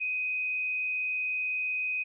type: tone with frequency modulation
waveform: sine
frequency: 2507 Hz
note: D#7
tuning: 12 cents sharp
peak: -28 dBFS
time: 0-2.04 s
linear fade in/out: 20 ms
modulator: 75.9 Hz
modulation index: 0.43
effects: none

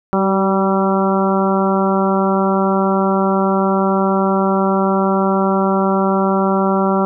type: harmonic tone with a mistuned harmonic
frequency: 193.6 Hz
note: G3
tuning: 21 cents flat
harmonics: 1 / 2 / 3 / 4 / 5 / 6 / 7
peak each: -16 / -19 / -21 / -22 / -23 / -24 / -24 dBFS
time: 0.13-7.05 s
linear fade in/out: 0 ms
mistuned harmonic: 2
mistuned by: -22 cents
effects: none

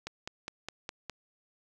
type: click train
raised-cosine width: 0.2 ms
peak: -20 dBFS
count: 6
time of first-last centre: 0.07-1.097 s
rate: 4.87 Hz
effects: 10-bit

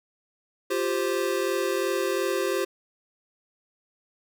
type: chord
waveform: square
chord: F suspended second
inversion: none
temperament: equal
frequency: 349.2 / 392 / 523.3 Hz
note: F4 / G4 / C5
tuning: 0 / 0 / 0 cents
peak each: -30 / -28 / -30 dBFS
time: 0.7-2.65 s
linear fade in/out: 10 ms
effects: none

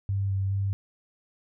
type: tone with vibrato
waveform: sine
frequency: 97.7 Hz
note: G2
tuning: 5 cents flat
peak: -24 dBFS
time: 0.09-0.73 s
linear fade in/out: 0 ms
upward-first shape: square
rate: 2.4 Hz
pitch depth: 14 cents each way
effects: none

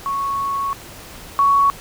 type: tone pair in turn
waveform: sine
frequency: 1107 / 1116.6 Hz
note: C#6 / C#6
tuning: -3 / +12 cents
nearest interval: unison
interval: 15 cents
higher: second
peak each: -19 / -11 dBFS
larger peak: second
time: 0.06-0.73 / 1.39-1.7 s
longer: first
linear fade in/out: 0 ms
effects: pink hiss -38 dBFS RMS until 1.8 s

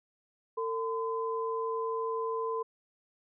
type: tone pair together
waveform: sine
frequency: 451.2 / 1019 Hz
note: A4 / C6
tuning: +44 / -46 cents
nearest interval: octave + major second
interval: 1410 cents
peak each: -32 / -34 dBFS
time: 0.57-2.63 s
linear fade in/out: 10 ms
effects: none

